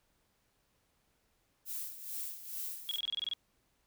violet noise with tremolo, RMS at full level -39 dBFS, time 1.65-3.01 s, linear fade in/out 50 ms, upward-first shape sine, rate 2.3 Hz, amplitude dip 70%
sine tone bursts, 3322 Hz, G#7, in tune, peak -32 dBFS, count 10, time 2.89-3.335 s, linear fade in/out 0 ms, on 22 ms, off 25 ms
effects pink hiss -75 dBFS RMS until 3.86 s

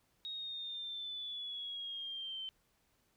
sine linear sweep, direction down, 3768 to 3082 Hz, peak -40 dBFS, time 0.25-2.49 s, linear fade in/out 0 ms, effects pink hiss -75 dBFS RMS until 3.16 s

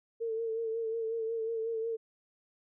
sine tone with vibrato, 451.8 Hz, A4, 46 cents sharp, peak -31 dBFS, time 0.2-1.97 s, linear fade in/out 20 ms, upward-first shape sine, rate 5.5 Hz, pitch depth 37 cents each way, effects none

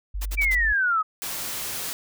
sine tone, 48.63 Hz, G1, 13 cents flat, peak -26 dBFS, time 0.14-0.73 s, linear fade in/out 10 ms
white noise bursts, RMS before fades -35 dBFS, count 4, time 0.21-0.554 s, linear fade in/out 10 ms, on 47 ms, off 52 ms
sine exponential sweep, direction down, 2363 to 1244.5 Hz, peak -19 dBFS, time 0.37-1.03 s, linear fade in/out 20 ms
white noise, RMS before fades -31 dBFS, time 1.22-1.93 s, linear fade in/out 0 ms
effects none

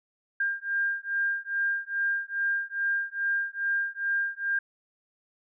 sine beating tone pair, 1600 / 1602.4 Hz, G6 / G6, +35 / +38 cents, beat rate 2.4 Hz, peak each -29 dBFS, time 0.4-4.59 s, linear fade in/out 5 ms, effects none

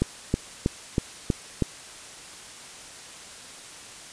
click train, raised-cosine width 3 ms, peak -8 dBFS, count 6, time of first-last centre 0.02-1.623 s, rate 3.12 Hz, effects white hiss -43 dBFS RMS until 4.12 s + resampled to 22050 Hz

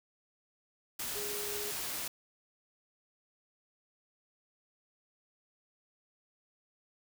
sine tone in noise, 414.1 Hz, G#4, 5 cents flat, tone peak -41 dBFS, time 1.15-1.71 s, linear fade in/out 5 ms, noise white, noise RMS -38 dBFS, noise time 0.99-2.08 s, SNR -6 dB, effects none

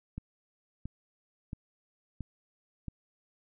click train, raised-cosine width 5 ms, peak -25 dBFS, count 5, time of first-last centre 0.18-2.883 s, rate 1.48 Hz, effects none

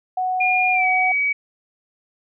sine tone, 740 Hz, F#5, in tune, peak -19 dBFS, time 0.17-1.12 s, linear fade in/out 5 ms
sine tone with pitch glide, 2419 to 2270 Hz, D#7 to C#7, -49 to +41 cents, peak -17 dBFS, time 0.4-1.33 s, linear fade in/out 10 ms, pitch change -110 cents, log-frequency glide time 0.72-0.87 s
effects none

